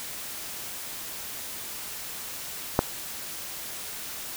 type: click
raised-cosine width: 1 ms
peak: -4 dBFS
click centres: 2.791 s
effects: white hiss -37 dBFS RMS until 4.36 s